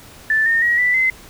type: tone with pitch steps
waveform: sine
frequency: 1760 / 1829.4 / 1901.6 / 1976.7 / 2055 Hz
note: A6 / A#6 / A#6 / B6 / C7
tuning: 0 / -33 / +34 / +1 / -32 cents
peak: -13 dBFS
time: 0.3-1.1 s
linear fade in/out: 2 ms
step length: 160 ms
effects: pink hiss -42 dBFS RMS until 1.29 s